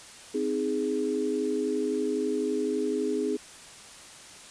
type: chord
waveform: sine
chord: Ab major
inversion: first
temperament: just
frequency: 259.6 / 311.5 / 415.3 Hz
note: C4 / Eb4 / Ab4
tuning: -13 / +2 / 0 cents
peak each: -31 / -31 / -28 dBFS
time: 0.34-3.37 s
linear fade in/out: 10 ms
effects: white hiss -47 dBFS RMS until 4.5 s + resampled to 22050 Hz